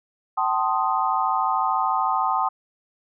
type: chord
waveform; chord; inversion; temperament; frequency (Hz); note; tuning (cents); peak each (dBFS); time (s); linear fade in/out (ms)
sine; A half-diminished seventh; third; equal with one note detuned; 766.5 / 880 / 1046.5 / 1244.5; G5 / A5 / C6 / Eb6; -39 / 0 / 0 / 0; -25 / -25 / -25 / -25; 0.37-2.49; 10
effects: none